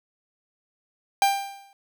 45% pulse tone with exponential decay, 793 Hz, G5, 20 cents sharp, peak -15 dBFS, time 1.22-1.73 s, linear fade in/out 1 ms, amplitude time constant 110 ms, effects none

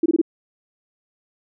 sine tone bursts, 329.6 Hz, E4, in tune, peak -13 dBFS, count 4, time 0.03-0.215 s, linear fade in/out 5 ms, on 29 ms, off 23 ms, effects none

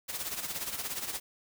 white noise with tremolo, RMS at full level -34 dBFS, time 0.08-1.2 s, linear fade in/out 20 ms, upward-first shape sine, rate 17 Hz, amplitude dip 65%, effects none

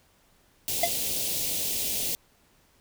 white band-stop noise, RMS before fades -29 dBFS, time 0.68-2.15 s, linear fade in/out 0 ms, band 660 to 2600 Hz, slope 24 dB/octave
square tone with exponential decay, 684 Hz, F5, 36 cents flat, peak -18 dBFS, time 0.83-0.91 s, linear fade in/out 5 ms, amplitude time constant 16 ms
effects pink hiss -63 dBFS RMS until 2.8 s

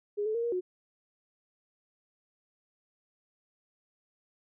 sine tone with pitch steps, 412.7 / 433.6 / 465.5 / 471.9 / 364.5 Hz, G#4 / A4 / A#4 / A#4 / F#4, -11 / -25 / -2 / +21 / -26 cents, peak -28 dBFS, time 0.17-0.61 s, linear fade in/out 20 ms, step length 88 ms, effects none

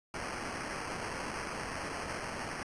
white noise with sample-and-hold, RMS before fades -39 dBFS, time 0.14-2.63 s, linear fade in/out 0 ms, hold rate 3675 Hz, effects resampled to 22050 Hz

